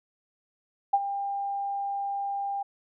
sine tone with ADSR envelope, 798 Hz, G5, 31 cents sharp, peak -16 dBFS, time 0.93-2.63 s, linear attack 9 ms, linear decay 44 ms, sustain -12 dB, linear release 9 ms, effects none

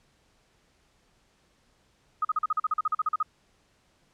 sine tone bursts, 1255 Hz, D#6, 15 cents sharp, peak -22 dBFS, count 15, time 2.22-3.229 s, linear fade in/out 5 ms, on 29 ms, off 41 ms, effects pink hiss -66 dBFS RMS until 4.13 s + low-pass 8000 Hz 12 dB/octave

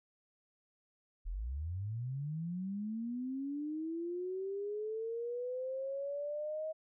sine linear sweep, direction up, 36.73 to 635 Hz, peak -36 dBFS, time 1.25-6.73 s, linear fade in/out 20 ms, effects none

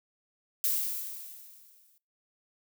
violet noise with exponential decay, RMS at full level -26 dBFS, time 0.64-1.98 s, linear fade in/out 0 ms, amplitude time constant 290 ms, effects noise-tail reverb RT60 0.3 s tail -23 dB re dry

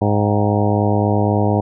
harmonic tone with a mistuned harmonic, 103.83 Hz, G#2, in tune, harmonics 1 / 2 / 3 / 4 / 5 / 6 / 7 / 8 / 9, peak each -17 / -20 / -22 / -23 / -24 / -25 / -25 / -26 / -27 dBFS, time 0.01-1.61 s, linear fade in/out 10 ms, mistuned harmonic 8, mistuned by -74 cents, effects none

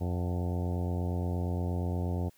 harmonic tone with a mistuned harmonic, 88.5 Hz, F2, 23 cents sharp, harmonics 1 / 2 / 3 / 4 / 5 / 6 / 7 / 8 / 9 / 10, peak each -30 / -36 / -40 / -42 / -44 / -46 / -47 / -48 / -49 / -50 dBFS, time 0-2.3 s, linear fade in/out 20 ms, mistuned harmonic 9, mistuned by -68 cents, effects white hiss -65 dBFS RMS until 2.37 s

